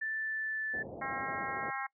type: tone with pitch glide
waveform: sine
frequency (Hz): 1763 to 1751.8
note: A6 to A6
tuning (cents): +3 to -8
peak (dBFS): -33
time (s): 0.01-0.83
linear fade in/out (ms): 10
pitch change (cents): -11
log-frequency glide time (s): 0.13-0.67
type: low-pass noise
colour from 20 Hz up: white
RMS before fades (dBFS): -44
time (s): 0.73-1.71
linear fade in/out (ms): 10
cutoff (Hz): 740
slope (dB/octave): 48
type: harmonic tone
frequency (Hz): 268.4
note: C4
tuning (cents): +44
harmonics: 3 / 4 / 5 / 6 / 7 / 8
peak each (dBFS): -40 / -41 / -42 / -43 / -43 / -44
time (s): 1.01-1.87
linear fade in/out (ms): 10
effects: noise-tail reverb RT60 0.1 s tail -22 dB re dry + high-pass 100 Hz 12 dB/octave